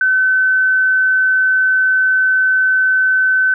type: tone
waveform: sine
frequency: 1522 Hz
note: F#6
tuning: 48 cents sharp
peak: -10 dBFS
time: 0.01-3.54 s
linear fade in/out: 2 ms
effects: none